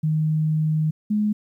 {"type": "tone pair in turn", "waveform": "sine", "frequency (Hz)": [155.56, 210.5], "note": ["D#3", "G#3"], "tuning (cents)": [0, 24], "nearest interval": "perfect fourth", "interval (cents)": 524, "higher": "second", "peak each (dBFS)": -18, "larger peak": "neither", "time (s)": [[0.03, 0.91], [1.1, 1.33]], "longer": "first", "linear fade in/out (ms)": 10, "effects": ["10-bit"]}